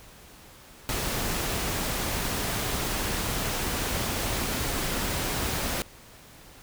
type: noise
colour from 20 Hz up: pink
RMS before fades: -29 dBFS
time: 0.89-5.82 s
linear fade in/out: 0 ms
effects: pink hiss -50 dBFS RMS until 6.62 s